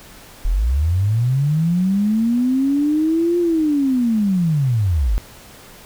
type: linear two-way sweep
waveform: sine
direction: up then down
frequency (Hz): 36.51 to 351.6 to 42.02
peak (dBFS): -14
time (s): 0.45-5.18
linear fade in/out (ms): 0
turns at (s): 3.39
effects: pink hiss -42 dBFS RMS until 5.85 s